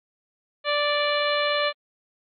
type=harmonic tone; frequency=586 Hz; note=D5; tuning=4 cents flat; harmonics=1 / 2 / 3 / 4 / 5 / 6 / 7; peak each=-24 / -27 / -29 / -30 / -31 / -32 / -32 dBFS; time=0.64-1.73 s; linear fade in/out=50 ms; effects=MP3 32 kbps